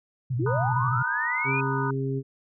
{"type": "tone with vibrato", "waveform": "sine", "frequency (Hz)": 124, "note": "B2", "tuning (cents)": 7, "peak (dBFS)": -24, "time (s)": [0.3, 1.03], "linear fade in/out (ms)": 10, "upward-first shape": "square", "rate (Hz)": 13, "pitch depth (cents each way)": 95}
{"type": "linear sweep", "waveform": "sine", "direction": "up", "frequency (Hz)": [286.9, 2505], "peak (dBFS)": -26, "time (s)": [0.39, 1.61], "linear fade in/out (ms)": 10}
{"type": "chord", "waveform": "sine", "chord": "B major seventh", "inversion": "third", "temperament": "just", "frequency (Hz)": [926, 987.8, 1234.7, 1481.6], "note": ["A#5", "B5", "D#6", "F#6"], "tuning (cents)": [-12, 0, -14, 2], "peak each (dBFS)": -33, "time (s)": [0.46, 1.91], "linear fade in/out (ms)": 5}
{"type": "harmonic tone", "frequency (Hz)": 134.9, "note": "C#3", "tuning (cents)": -47, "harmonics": [1, 2, 3], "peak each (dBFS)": [-27, -32, -31], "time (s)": [1.44, 2.23], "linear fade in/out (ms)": 50}
{"effects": []}